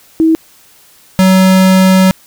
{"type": "tone pair in turn", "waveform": ["sine", "square"], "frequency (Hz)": [322.1, 188.09], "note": ["E4", "F#3"], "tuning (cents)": [-40, 29], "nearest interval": "major sixth", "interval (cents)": 931, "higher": "first", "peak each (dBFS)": -5, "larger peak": "neither", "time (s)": [[0.2, 0.35], [1.19, 2.11]], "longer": "second", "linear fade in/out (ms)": 0, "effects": ["white hiss -44 dBFS RMS until 2.26 s"]}